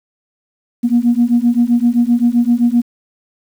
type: beating tone pair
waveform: sine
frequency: 235 / 242.7 Hz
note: A#3 / B3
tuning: +14 / -30 cents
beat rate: 7.7 Hz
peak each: -12 dBFS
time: 0.83-2.82 s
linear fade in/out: 20 ms
effects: tanh soft clip ceiling -3 dBFS + 7-bit